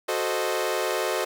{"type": "chord", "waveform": "sawtooth", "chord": "F# diminished seventh", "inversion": "none", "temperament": "equal", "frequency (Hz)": [370, 440, 523.3, 622.3], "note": ["F#4", "A4", "C5", "Eb5"], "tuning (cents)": [0, 0, 0, 0], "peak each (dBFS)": -26, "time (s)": [0.08, 1.25], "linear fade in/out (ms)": 10, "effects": []}